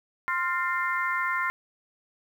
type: harmonic tone with a mistuned harmonic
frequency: 349.2 Hz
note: F4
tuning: in tune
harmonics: 3 / 4 / 5 / 6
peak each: -29 / -30 / -31 / -32 dBFS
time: 0.28-1.5 s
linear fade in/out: 0 ms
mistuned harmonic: 5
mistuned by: +56 cents
effects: 9-bit